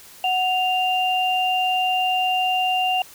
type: tone pair together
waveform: sine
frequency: 740 / 2790 Hz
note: F#5 / F7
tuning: 0 / -2 cents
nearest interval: octave + major seventh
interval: 2298 cents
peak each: -20 / -22 dBFS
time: 0.24-3.02 s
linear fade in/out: 2 ms
effects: white hiss -45 dBFS RMS until 3.14 s